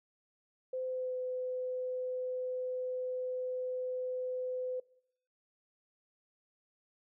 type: tone with pitch glide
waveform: sine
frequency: 514 to 506.9 Hz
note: C5 to B4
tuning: -31 to +45 cents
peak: -34 dBFS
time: 0.73-4.8 s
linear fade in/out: 5 ms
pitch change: -24 cents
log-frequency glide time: 0.85-1.15 s
effects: noise-tail reverb RT60 0.7 s tail -22 dB re dry